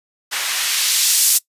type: noise with band-pass filter sweep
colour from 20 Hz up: blue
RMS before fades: -17 dBFS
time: 0.31-1.39 s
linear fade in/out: 20 ms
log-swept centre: 1300 to 7900 Hz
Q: 0.76
effects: noise-tail reverb RT60 0.1 s tail -21 dB re dry + resampled to 32000 Hz